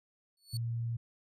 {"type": "tone with exponential growth", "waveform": "sawtooth", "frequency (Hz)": 4435, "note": "C#8", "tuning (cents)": 0, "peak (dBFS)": -35, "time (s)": [0.37, 0.57], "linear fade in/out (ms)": 2, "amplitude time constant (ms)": 42}
{"type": "tone", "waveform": "sine", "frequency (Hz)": 116.54, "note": "A#2", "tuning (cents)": 0, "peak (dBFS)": -32, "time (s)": [0.53, 0.97], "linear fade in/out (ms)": 10}
{"effects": ["resampled to 32000 Hz"]}